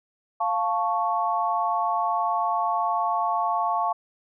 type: chord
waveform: sine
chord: F augmented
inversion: none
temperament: equal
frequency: 698.5 / 880 / 1108.7 Hz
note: F5 / A5 / C#6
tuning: 0 / 0 / 0 cents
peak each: -26 dBFS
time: 0.4-3.93 s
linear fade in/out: 10 ms
effects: none